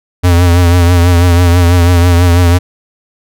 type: tone with vibrato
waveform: square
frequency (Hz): 87.4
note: F2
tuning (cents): +2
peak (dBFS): -5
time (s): 0.23-2.59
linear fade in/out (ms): 20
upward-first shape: triangle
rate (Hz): 6.1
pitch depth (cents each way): 58
effects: none